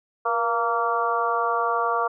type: harmonic tone with a mistuned harmonic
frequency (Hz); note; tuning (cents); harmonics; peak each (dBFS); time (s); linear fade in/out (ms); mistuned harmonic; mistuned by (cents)
231; A#3; -16; 2 / 3 / 4 / 5 / 6; -28 / -27 / -28 / -24 / -30; 0.25-2.08; 10; 2; +44
effects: none